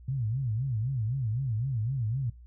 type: tone with vibrato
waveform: sine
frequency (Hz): 121.3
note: B2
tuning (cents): -31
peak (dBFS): -27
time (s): 0.08-2.3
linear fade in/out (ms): 5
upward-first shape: sine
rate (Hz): 3.9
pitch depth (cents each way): 230
effects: noise-tail reverb RT60 0.2 s tail -19 dB re dry + added 60 Hz sine -47 dBFS peak until 2.46 s